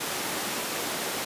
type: high-pass noise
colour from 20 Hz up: pink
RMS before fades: -31 dBFS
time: 0-1.25 s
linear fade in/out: 10 ms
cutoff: 280 Hz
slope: 12 dB/octave
effects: resampled to 32000 Hz